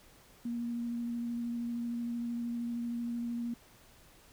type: tone with vibrato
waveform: sine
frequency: 236.4 Hz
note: A#3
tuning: 24 cents sharp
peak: -33 dBFS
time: 0.45-3.54 s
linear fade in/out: 5 ms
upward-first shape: sine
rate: 13 Hz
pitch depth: 12 cents each way
effects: pink hiss -60 dBFS RMS until 4.32 s